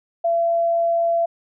sine tone, 676 Hz, E5, 43 cents sharp, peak -16 dBFS, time 0.24-1.26 s, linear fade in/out 10 ms, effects none

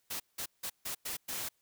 white noise bursts at uneven times, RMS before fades -38 dBFS, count 6, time 0.1-0.2 / 0.38-0.46 / 0.63-0.7 / 0.85-0.95 / 1.05-1.17 / 1.28-1.49 s, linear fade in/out 10 ms, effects white hiss -75 dBFS RMS until 1.61 s

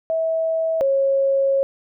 sine tone pair in turn, 649 / 545.7 Hz, E5 / C#5, -27 / -27 cents, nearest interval minor third, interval 300 cents, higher first, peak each -18 / -15 dBFS, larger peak second, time 0.1-0.81 / 0.81-1.63 s, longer second, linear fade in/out 0 ms, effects none

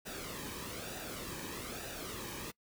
pink noise with flanger, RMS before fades -43 dBFS, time 0.05-2.52 s, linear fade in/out 20 ms, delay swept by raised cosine 0.92 to 1.47 ms, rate 1.1 Hz, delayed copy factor -0.6, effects noise-tail reverb RT60 0.1 s tail -24 dB re dry

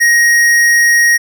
sine tone with tanh clipping, 1879 Hz, A#6, 13 cents sharp, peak -8 dBFS, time 0-1.18 s, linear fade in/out 20 ms, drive 18 dB, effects none

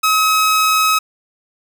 sawtooth tone, 1277 Hz, D#6, 45 cents sharp, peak -8 dBFS, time 0.03-0.99 s, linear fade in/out 10 ms, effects none

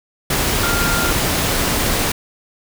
sine tone in noise, 1396.9 Hz, F6, in tune, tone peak -21 dBFS, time 0.63-1.11 s, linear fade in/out 5 ms, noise pink, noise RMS -18 dBFS, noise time 0.3-2.12 s, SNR -6 dB, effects none

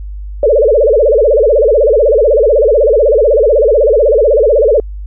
sine tone with vibrato, 505 Hz, B4, 39 cents sharp, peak -5 dBFS, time 0.43-4.8 s, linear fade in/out 2 ms, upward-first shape sine, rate 16 Hz, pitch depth 300 cents each way, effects added 50 Hz sine -21 dBFS peak until 5.06 s

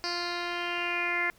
10% pulse tone with low-pass filter sweep, 348.8 Hz, F4, 2 cents flat, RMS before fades -31 dBFS, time 0.04-1.3 s, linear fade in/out 0 ms, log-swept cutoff 4800 to 2000 Hz, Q 6.4, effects pink hiss -60 dBFS RMS until 1.38 s

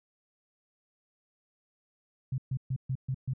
sine tone bursts, 130.81 Hz, C3, in tune, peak -28 dBFS, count 6, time 2.32-3.336 s, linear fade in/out 5 ms, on 61 ms, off 130 ms, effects none

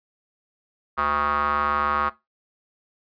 square tone with band-pass filter, 73.42 Hz, D2, in tune, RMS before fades -23 dBFS, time 0.97-2.1 s, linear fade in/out 20 ms, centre 1200 Hz, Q 6, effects noise-tail reverb RT60 0.2 s tail -17 dB re dry + resampled to 11025 Hz

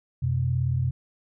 sine tone pair together, 90.19 / 127.9 Hz, F#2 / C3, -44 / -39 cents, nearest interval tritone, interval 605 cents, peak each -27 / -23 dBFS, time 0.22-0.91 s, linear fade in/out 10 ms, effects none

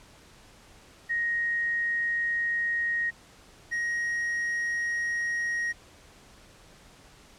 sine / triangle tone pair in turn, 1874 / 1882.7 Hz, A#6 / A#6, +9 / +17 cents, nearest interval unison, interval 8 cents, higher second, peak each -25 / -25 dBFS, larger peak neither, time 1.09-3.11 / 3.71-5.73 s, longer neither, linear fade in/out 20 ms, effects pink hiss -54 dBFS RMS until 7.38 s + low-pass 9000 Hz 12 dB/octave

